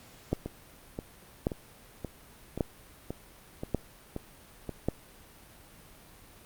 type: two click trains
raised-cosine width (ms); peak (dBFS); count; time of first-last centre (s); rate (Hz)
2; -21 / -13; 9 / 5; 0.46-4.693 / 0.33-4.886; 1.89 / 0.878
effects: pink hiss -54 dBFS RMS until 6.45 s + Opus 48 kbps